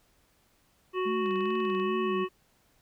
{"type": "harmonic tone", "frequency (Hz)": 370, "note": "F#4", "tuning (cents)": 0, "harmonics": [1, 3, 5, 7, 8], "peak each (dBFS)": [-28, -33, -43, -41, -45], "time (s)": [0.93, 2.29], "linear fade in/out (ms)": 50}
{"type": "tone with vibrato", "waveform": "sine", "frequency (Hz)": 207.7, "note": "G#3", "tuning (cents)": 0, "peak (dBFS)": -32, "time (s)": [1.05, 2.25], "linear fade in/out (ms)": 20, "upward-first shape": "sine", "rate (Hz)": 2.4, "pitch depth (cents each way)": 130}
{"type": "click train", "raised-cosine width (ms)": 0.3, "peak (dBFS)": -32, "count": 12, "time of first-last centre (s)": [1.26, 1.799], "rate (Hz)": 20.4}
{"effects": ["pink hiss -67 dBFS RMS until 2.81 s"]}